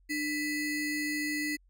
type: ring-modulated tone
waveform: square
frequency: 1143 Hz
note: D6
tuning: 47 cents flat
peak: -28 dBFS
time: 0.09-1.57 s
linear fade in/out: 20 ms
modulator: 844 Hz
effects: added 45 Hz sine -60 dBFS peak until 1.69 s